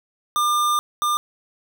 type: tone pair in turn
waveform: square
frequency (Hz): 1200 / 1200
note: D6 / D6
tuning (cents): +37 / +37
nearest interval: unison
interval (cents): 0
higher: neither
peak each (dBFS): -18 / -19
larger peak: first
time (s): 0.36-0.79 / 1.02-1.17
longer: first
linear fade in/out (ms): 0
effects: none